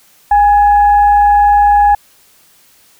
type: tone with frequency modulation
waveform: sine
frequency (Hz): 820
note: G#5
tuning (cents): -22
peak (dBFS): -5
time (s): 0.31-1.95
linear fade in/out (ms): 5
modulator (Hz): 878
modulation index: 0.27
effects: white hiss -48 dBFS RMS until 2.99 s